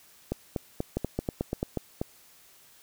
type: two click trains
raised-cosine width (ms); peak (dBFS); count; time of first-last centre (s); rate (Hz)
2; -14 / -15; 4 / 8; 0.97-1.629 / 0.32-2.015; 4.55 / 4.13
effects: white hiss -57 dBFS RMS until 2.82 s